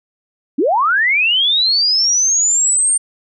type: linear sweep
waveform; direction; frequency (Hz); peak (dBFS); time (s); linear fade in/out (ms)
sine; up; 238.7 to 8830; -11; 0.58-2.98; 10
effects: none